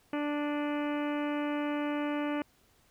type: harmonic tone with a mistuned harmonic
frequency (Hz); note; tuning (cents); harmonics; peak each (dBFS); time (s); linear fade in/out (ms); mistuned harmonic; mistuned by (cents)
293.7; D4; 0; 1 / 2 / 3 / 4 / 5 / 6 / 7 / 8 / 9 / 10; -31 / -37 / -41 / -43 / -45 / -47 / -48 / -49 / -50 / -51; 0.13-2.42; 2; 9; -53
effects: pink hiss -66 dBFS RMS until 2.9 s